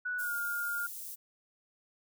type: tone with pitch glide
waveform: sine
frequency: 1476 to 1416.7 Hz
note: F#6 to F6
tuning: -5 to +24 cents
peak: -32 dBFS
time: 0.05-0.87 s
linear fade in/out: 10 ms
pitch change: -71 cents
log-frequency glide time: 0.18-0.34 s
type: high-pass noise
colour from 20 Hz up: white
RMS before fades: -43 dBFS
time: 0.18-1.16 s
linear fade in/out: 20 ms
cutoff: 9000 Hz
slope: 12 dB/octave
effects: none